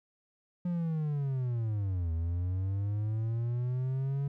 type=linear two-way sweep; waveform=triangle; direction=down then up; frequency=178.5 to 80.6 to 141.4 Hz; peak=-27 dBFS; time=0.65-4.28 s; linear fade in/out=5 ms; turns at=2.12 s; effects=none